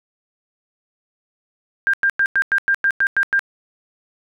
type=tone bursts; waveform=sine; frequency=1595 Hz; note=G6; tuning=30 cents sharp; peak=-13 dBFS; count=10; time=1.87-3.393 s; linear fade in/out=0 ms; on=65 ms; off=97 ms; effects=none